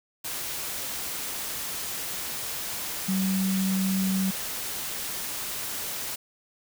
sine tone in noise, 190.7 Hz, G3, 47 cents flat, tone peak -23 dBFS, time 3.08-4.31 s, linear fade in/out 10 ms, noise white, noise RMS -33 dBFS, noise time 0.24-6.16 s, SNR +7 dB, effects none

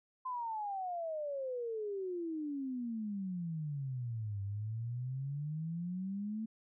sine exponential two-way sweep, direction down then up, 1036 to 98 to 224.1 Hz, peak -36 dBFS, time 0.25-6.46 s, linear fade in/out 10 ms, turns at 4.42 s, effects none

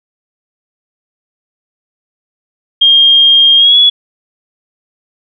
sine tone with pitch glide, 3221 to 3385 Hz, G7 to G#7, +46 to +32 cents, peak -3 dBFS, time 2.81-3.9 s, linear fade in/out 10 ms, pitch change +86 cents, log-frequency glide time 3.57-3.77 s, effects none

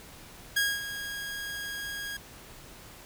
sawtooth tone with ADSR envelope, 1638 Hz, G#6, 24 cents flat, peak -19 dBFS, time 0.56-2.17 s, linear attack 10 ms, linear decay 230 ms, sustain -12 dB, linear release 5 ms, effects pink hiss -49 dBFS RMS until 3.05 s

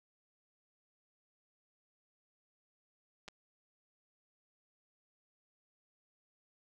clicks, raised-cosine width 0.2 ms, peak -30 dBFS, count 2, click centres 3.28 / 3.285 s, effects 12-bit

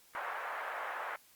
white band-pass noise, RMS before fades -40 dBFS, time 0.15-1.16 s, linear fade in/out 0 ms, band 590 to 1700 Hz, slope 24 dB/octave, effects white hiss -63 dBFS RMS until 1.35 s + Opus 48 kbps

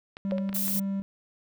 clicks, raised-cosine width 0.3 ms, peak -24 dBFS, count 7, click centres 0.169 / 0.311 / 0.382 / 0.492 / 0.529 / 0.564 / 0.681 s
triangle tone with tremolo, 196 Hz, G3, in tune, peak -25 dBFS, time 0.25-1.02 s, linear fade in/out 0 ms, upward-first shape square, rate 2 Hz, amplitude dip 40%
sine tone with exponential decay, 554.4 Hz, C#5, in tune, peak -25 dBFS, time 0.32-0.58 s, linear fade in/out 0 ms, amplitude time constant 56 ms
violet noise, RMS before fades -29 dBFS, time 0.54-0.8 s, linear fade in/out 10 ms
effects none

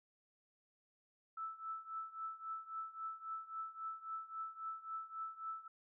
sine tone with tremolo, 1316 Hz, E6, 3 cents flat, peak -39 dBFS, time 1.37-5.68 s, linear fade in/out 5 ms, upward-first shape triangle, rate 3.7 Hz, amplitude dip 90%, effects none

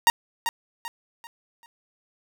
sawtooth tone with echo, 932.3 Hz, A#5, in tune, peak -10 dBFS, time 0.07-0.1 s, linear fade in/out 0 ms, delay 390 ms, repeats 4, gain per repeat -9 dB, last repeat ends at 1.66 s, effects none

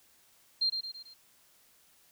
sine tone with echo, 4186 Hz, C8, in tune, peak -25 dBFS, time 0.61-0.7 s, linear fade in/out 10 ms, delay 110 ms, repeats 4, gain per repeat -6 dB, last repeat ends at 1.14 s, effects white hiss -64 dBFS RMS until 2.11 s

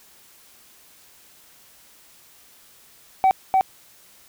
sine tone with echo, 763 Hz, G5, 47 cents flat, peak -10 dBFS, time 3.24-3.31 s, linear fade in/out 0 ms, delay 300 ms, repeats 1, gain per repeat -2 dB, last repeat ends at 3.61 s, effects tanh soft clip ceiling -12 dBFS + white hiss -52 dBFS RMS until 4.28 s

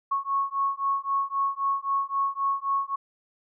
sine beating tone pair, 1100 / 1103.8 Hz, C#6 / C#6, -14 / -8 cents, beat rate 3.8 Hz, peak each -27 dBFS, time 0.11-2.96 s, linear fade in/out 10 ms, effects none

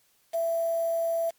sine tone with quantisation, 666 Hz, E5, 18 cents sharp, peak -24 dBFS, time 0.33-1.31 s, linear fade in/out 20 ms, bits 7, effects white hiss -66 dBFS RMS until 1.38 s + MP3 96 kbps

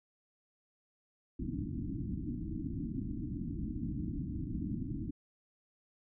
white low-pass noise, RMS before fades -38 dBFS, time 1.39-5.11 s, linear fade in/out 10 ms, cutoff 320 Hz, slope 96 dB/octave, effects none

